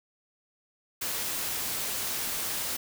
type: noise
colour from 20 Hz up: white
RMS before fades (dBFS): -32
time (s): 1.01-2.77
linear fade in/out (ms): 10
effects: none